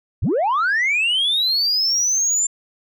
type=linear sweep; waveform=sine; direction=up; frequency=53.3 to 7260 Hz; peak=-14 dBFS; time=0.22-2.47 s; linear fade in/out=10 ms; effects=tanh soft clip ceiling -14 dBFS